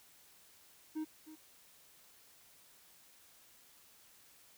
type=tone with echo; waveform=triangle; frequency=311.9 Hz; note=D#4; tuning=4 cents sharp; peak=-34 dBFS; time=0.95-1.05 s; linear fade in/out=20 ms; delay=310 ms; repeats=1; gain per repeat=-14 dB; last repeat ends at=1.36 s; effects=white hiss -63 dBFS RMS until 4.57 s